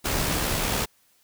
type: noise with amplitude modulation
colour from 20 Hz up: pink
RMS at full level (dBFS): -24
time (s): 0.04-0.86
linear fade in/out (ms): 20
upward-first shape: sine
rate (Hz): 70.7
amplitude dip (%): 35
effects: white hiss -63 dBFS RMS until 1.23 s